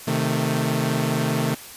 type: chord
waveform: sawtooth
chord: A diminished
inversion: first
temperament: equal with one note detuned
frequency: 130.81 / 155.56 / 221.8 Hz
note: C3 / Eb3 / A3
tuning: 0 / 0 / +14 cents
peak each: -21 dBFS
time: 0.07-1.55 s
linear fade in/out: 10 ms
effects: white hiss -40 dBFS RMS until 1.76 s + resampled to 32000 Hz